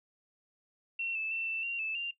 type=tone with pitch steps; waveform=sine; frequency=2718 / 2627 / 2681 / 2666 / 2760 / 2625 / 2783 Hz; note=F7 / E7 / E7 / E7 / F7 / E7 / F7; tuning=-48 / -7 / +29 / +19 / -21 / -8 / -7 cents; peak=-32 dBFS; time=0.99-2.11 s; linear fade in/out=5 ms; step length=160 ms; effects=noise-tail reverb RT60 0.1 s tail -19 dB re dry